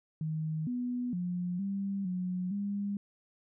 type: tone with pitch steps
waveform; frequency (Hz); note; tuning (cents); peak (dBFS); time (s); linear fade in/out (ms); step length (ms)
sine; 157 / 246.3 / 178 / 197.2 / 181.8 / 201.7; D#3 / B3 / F3 / G3 / F#3 / G3; +16 / -5 / +33 / +11 / -30 / +50; -31; 0.21-2.97; 2; 460
effects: none